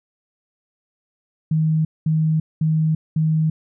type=tone bursts; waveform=sine; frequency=157.6 Hz; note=D#3; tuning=23 cents sharp; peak=-15 dBFS; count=4; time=1.51-3.5 s; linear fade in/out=5 ms; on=340 ms; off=210 ms; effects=none